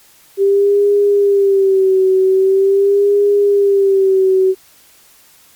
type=tone with vibrato; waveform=sine; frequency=392 Hz; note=G4; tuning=in tune; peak=-8 dBFS; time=0.37-4.55 s; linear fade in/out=50 ms; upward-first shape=sine; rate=0.43 Hz; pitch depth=65 cents each way; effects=white hiss -47 dBFS RMS until 5.55 s + MP3 96 kbps